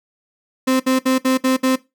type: tone bursts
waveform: 35% pulse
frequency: 260.3 Hz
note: C4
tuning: 9 cents flat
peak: -12 dBFS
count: 6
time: 0.67-1.76 s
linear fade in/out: 10 ms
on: 130 ms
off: 62 ms
effects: noise-tail reverb RT60 0.2 s tail -17 dB re dry